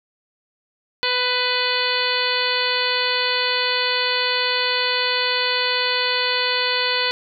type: harmonic tone with a mistuned harmonic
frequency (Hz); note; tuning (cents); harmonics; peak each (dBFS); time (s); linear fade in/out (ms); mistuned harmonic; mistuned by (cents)
497.7; B4; +13; 1 / 2 / 3 / 4 / 5 / 6 / 7 / 8 / 9; -27 / -27 / -27 / -27 / -27 / -27 / -27 / -27 / -27; 1.03-7.11; 0; 8; +56
effects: none

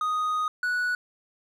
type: tone pair in turn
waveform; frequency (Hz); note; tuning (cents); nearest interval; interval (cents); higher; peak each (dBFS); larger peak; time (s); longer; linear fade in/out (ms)
triangle; 1244.5 / 1473.1; D#6 / F#6; 0 / -8; minor third; 292; second; -22; neither; 0.01-0.48 / 0.63-0.95; first; 2
effects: none

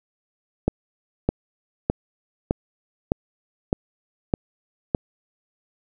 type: click train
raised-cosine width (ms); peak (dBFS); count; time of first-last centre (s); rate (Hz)
2; -5; 8; 0.68-4.948; 1.64
effects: none

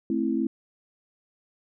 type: chord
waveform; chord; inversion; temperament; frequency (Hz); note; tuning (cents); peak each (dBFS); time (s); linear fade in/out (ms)
sine; A minor; none; just; 220 / 264 / 330; A3 / C4 / E4; 0 / +16 / +2; -28 / -27 / -27; 0.1-0.47; 2
effects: none

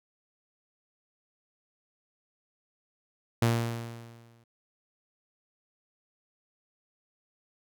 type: tone with exponential decay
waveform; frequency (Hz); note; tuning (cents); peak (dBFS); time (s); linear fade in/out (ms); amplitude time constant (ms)
sawtooth; 116.54; A#2; 0; -17; 3.42-4.44; 5; 220
effects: none

